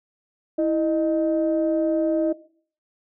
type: tone pair together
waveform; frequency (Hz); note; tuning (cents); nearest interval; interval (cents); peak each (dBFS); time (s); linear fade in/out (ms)
sine; 326.8 / 617; E4 / D#5; -15 / -15; major seventh; 1100; -20 / -21; 0.58-2.33; 10
effects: noise-tail reverb RT60 0.5 s tail -19 dB re dry + tanh soft clip ceiling -12 dBFS